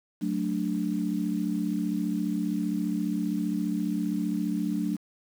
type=chord; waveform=sine; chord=D major; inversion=first; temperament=equal; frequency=185 / 220 / 293.7 Hz; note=F#3 / A3 / D4; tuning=0 / 0 / 0 cents; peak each=-30 dBFS; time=0.21-4.97 s; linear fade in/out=20 ms; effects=8-bit